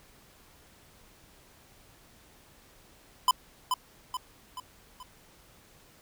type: tone with echo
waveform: square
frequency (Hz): 1011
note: B5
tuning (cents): +40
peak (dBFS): -19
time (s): 3.28-3.31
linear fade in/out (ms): 2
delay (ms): 430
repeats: 4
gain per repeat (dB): -6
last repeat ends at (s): 5.03
effects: pink hiss -58 dBFS RMS until 6.01 s